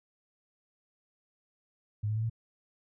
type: tone with pitch steps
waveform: sine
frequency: 105.1 / 107.93 / 110.84 / 113.82 Hz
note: G#2 / A2 / A2 / A#2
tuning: +21 / -33 / +13 / -41 cents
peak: -28 dBFS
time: 2.03-2.298 s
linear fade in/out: 10 ms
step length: 67 ms
effects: none